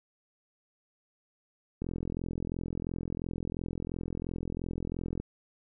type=click train; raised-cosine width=3 ms; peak=-22 dBFS; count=146; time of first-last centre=1.82-5.2 s; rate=42.9 Hz; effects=none